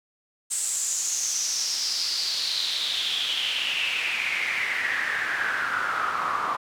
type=noise with band-pass filter sweep; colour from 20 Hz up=pink; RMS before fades=-27 dBFS; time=0.5-6.57 s; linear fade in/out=20 ms; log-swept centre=8100 to 1100 Hz; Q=6.1; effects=none